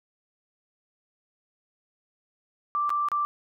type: tone with dropouts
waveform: sine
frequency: 1174.7 Hz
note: D6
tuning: in tune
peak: -23 dBFS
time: 2.75-3.25 s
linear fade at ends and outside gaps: 0 ms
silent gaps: 2.894-2.903 / 3.086-3.117 s
effects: none